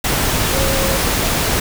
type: tone in noise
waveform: sine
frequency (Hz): 539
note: C#5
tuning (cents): -49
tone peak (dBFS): -21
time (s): 0.53-0.97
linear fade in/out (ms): 5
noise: pink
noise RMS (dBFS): -17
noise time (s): 0.04-1.6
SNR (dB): -7
effects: none